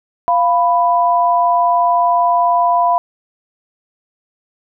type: tone pair together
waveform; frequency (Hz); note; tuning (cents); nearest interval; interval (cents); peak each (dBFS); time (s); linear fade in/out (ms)
sine; 696 / 990.6; F5 / B5; -6 / +5; tritone; 611; -13; 0.28-2.98; 0
effects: none